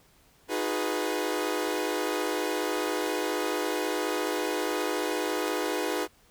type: chord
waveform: sawtooth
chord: G# minor seventh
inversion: second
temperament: equal with one note detuned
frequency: 311.1 / 360.7 / 415.3 / 493.9 Hz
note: D#4 / F#4 / G#4 / B4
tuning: 0 / -44 / 0 / 0 cents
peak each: -29 dBFS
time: 0.48-6.08 s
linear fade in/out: 50 ms
effects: pink hiss -61 dBFS RMS until 6.3 s